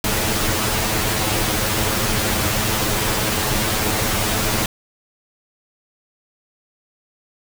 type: noise with comb filter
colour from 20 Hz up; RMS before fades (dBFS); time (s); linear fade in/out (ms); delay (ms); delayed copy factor
pink; -20; 0.04-4.66; 2; 9.3; +0.8
effects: none